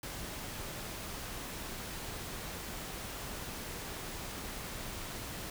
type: noise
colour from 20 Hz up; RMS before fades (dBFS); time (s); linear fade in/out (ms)
pink; -42; 0.03-5.5; 2
effects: none